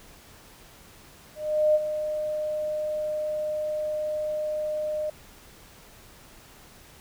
sine tone with ADSR envelope, 610 Hz, D#5, 34 cents flat, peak -16 dBFS, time 1.35-5.1 s, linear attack 400 ms, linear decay 35 ms, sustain -10 dB, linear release 5 ms, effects pink hiss -51 dBFS RMS until 7 s

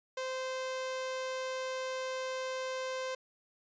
sawtooth tone, 519 Hz, C5, 14 cents flat, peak -31 dBFS, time 0.17-3.15 s, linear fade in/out 5 ms, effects resampled to 16000 Hz

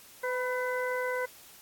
harmonic tone with a mistuned harmonic, 504 Hz, B4, 35 cents sharp, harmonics 1 / 2 / 3 / 4, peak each -31 / -36 / -36 / -38 dBFS, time 0.23-1.26 s, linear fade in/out 10 ms, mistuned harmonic 2, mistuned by -31 cents, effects white hiss -53 dBFS RMS until 1.61 s + AAC 64 kbps

